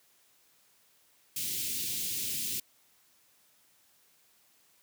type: band-stop noise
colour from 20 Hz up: white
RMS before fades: -34 dBFS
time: 1.36-2.6 s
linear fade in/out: 5 ms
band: 350 to 2600 Hz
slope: 24 dB/octave
effects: white hiss -66 dBFS RMS until 4.82 s + high-pass 80 Hz 12 dB/octave